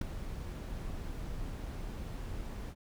brown noise with ADSR envelope, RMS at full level -27 dBFS, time 0.01-2.75 s, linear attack 7 ms, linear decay 5 ms, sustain -13 dB, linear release 55 ms, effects none

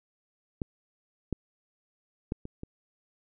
clicks, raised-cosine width 3 ms, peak -18 / -16 / -17 / -26 / -25 dBFS, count 5, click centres 0.618 / 1.327 / 2.321 / 2.454 / 2.634 s, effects none

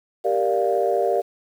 sine chord, G minor seventh, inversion none, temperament equal, 392 / 466.2 / 587.3 / 698.5 Hz, G4 / Bb4 / D5 / F5, 0 / 0 / 0 / 0 cents, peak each -23 dBFS, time 0.24-1.22 s, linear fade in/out 20 ms, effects tanh soft clip ceiling -8 dBFS + 8-bit

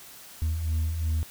sine beating tone pair, 77.4 / 80.2 Hz, D#2 / E2, -9 / -47 cents, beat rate 2.8 Hz, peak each -31 / -23 dBFS, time 0.42-1.23 s, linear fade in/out 0 ms, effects tanh soft clip ceiling -22 dBFS + white hiss -47 dBFS RMS until 1.3 s

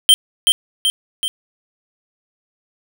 square tone with echo, 3136 Hz, G7, in tune, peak -6 dBFS, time 0.09-0.14 s, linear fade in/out 0 ms, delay 380 ms, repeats 3, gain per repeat -4 dB, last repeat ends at 1.28 s, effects none

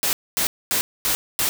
white noise bursts, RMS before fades -21 dBFS, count 5, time 0.03-1.49 s, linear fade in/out 0 ms, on 100 ms, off 240 ms, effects none

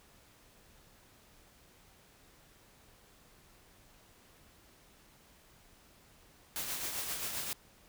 white noise with tremolo, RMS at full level -36 dBFS, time 6.56-7.53 s, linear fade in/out 0 ms, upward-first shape triangle, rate 7.6 Hz, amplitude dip 50%, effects pink hiss -62 dBFS RMS until 7.88 s

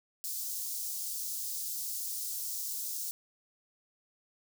white high-pass noise, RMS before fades -37 dBFS, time 0.24-3.11 s, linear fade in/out 0 ms, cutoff 5000 Hz, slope 24 dB/octave, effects none

